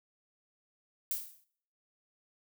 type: noise with exponential decay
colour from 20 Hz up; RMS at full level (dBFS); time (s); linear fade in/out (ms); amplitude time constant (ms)
violet; -31; 1.11-1.44; 1; 71
effects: noise-tail reverb RT60 0.6 s tail -20 dB re dry